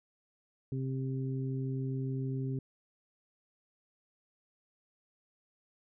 harmonic tone, 132.4 Hz, C3, 21 cents sharp, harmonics 1 / 2 / 3, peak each -33 / -39 / -43 dBFS, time 0.72-2.59 s, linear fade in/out 2 ms, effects none

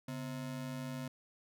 square ring-modulated tone, 196 Hz, G3, in tune, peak -37 dBFS, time 0.08-1.08 s, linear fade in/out 5 ms, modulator 56.5 Hz, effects none

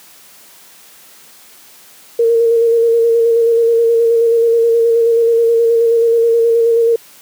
sine tone with vibrato, 462 Hz, A#4, 16 cents flat, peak -8 dBFS, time 2.19-6.96 s, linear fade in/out 5 ms, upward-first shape square, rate 9.4 Hz, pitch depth 19 cents each way, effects white hiss -42 dBFS RMS until 7.21 s + high-pass 150 Hz 12 dB/octave

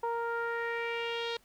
sawtooth tone with low-pass filter sweep, 466.2 Hz, A#4, in tune, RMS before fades -34 dBFS, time 0.03-1.37 s, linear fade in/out 5 ms, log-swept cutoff 980 to 3900 Hz, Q 3.4, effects pink hiss -65 dBFS RMS until 1.44 s

